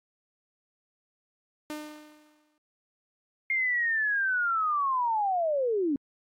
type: tone with exponential decay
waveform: sawtooth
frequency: 302.4 Hz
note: D#4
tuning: 49 cents flat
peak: -29 dBFS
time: 1.7-2.58 s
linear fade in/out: 0 ms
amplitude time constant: 190 ms
type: linear sweep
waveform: sine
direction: down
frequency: 2133 to 265.1 Hz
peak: -24 dBFS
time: 3.5-5.96 s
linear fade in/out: 2 ms
effects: AAC 48 kbps